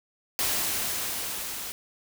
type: noise with level ramp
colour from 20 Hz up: white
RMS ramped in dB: -26 to -36 dBFS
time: 0.39-1.72 s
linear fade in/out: 0 ms
effects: none